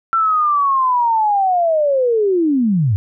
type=linear sweep; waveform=sine; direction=down; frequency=1352 to 91 Hz; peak=-12 dBFS; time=0.13-2.96 s; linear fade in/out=0 ms; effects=none